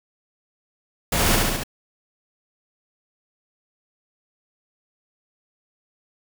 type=noise with echo; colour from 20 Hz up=pink; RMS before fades=-21 dBFS; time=1.12-1.36 s; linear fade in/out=5 ms; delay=69 ms; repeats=4; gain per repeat=-2 dB; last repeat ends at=1.636 s; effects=none